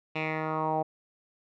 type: tone with low-pass filter sweep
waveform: 10% pulse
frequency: 157.1 Hz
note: D#3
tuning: 17 cents sharp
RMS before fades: -30 dBFS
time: 0.15-0.83 s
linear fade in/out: 10 ms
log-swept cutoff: 2800 to 710 Hz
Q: 4.2
effects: none